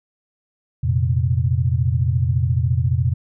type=chord; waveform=sine; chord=F suspended fourth; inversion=none; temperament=equal; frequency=87.31 / 116.54 / 130.81 Hz; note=F2 / Bb2 / C3; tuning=0 / 0 / 0 cents; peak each=-20 dBFS; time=0.83-3.14 s; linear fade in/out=10 ms; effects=none